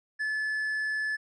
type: tone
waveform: triangle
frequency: 1729 Hz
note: A6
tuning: 31 cents flat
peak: -26 dBFS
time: 0.19-1.17 s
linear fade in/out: 20 ms
effects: resampled to 24000 Hz